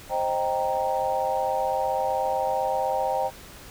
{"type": "chord", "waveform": "sine", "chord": "C minor seventh", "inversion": "none", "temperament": "equal with one note detuned", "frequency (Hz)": [526.6, 622.3, 784, 932.3], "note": ["C5", "Eb5", "G5", "Bb5"], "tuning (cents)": [11, 0, 0, 0], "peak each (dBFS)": [-28, -30, -26, -30], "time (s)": [0.09, 3.31], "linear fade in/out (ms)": 50, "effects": ["pink hiss -45 dBFS RMS until 3.7 s"]}